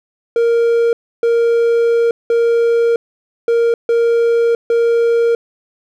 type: tone bursts at uneven times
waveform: triangle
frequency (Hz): 466.2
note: A#4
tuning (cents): 0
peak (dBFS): -8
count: 6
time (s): 0.36-0.93 / 1.23-2.11 / 2.3-2.96 / 3.48-3.74 / 3.89-4.55 / 4.7-5.35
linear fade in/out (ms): 2
effects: none